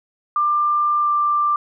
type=tone with pitch glide; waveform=sine; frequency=1190 to 1182.5 Hz; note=D6 to D6; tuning=+22 to +12 cents; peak=-15 dBFS; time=0.36-1.56 s; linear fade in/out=2 ms; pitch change=-10 cents; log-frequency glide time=1-1.1 s; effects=none